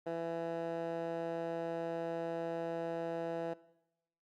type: tone with band-pass filter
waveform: 15% pulse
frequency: 166.7 Hz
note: E3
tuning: 20 cents sharp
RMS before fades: -38 dBFS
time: 0.06-3.54 s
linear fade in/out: 10 ms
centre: 610 Hz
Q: 1.3
effects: noise-tail reverb RT60 0.9 s tail -20 dB re dry + Opus 48 kbps